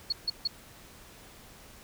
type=tone bursts; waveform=sine; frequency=4356 Hz; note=C#8; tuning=31 cents flat; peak=-25 dBFS; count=3; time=0.1-0.475 s; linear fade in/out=5 ms; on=25 ms; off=150 ms; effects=pink hiss -52 dBFS RMS until 1.83 s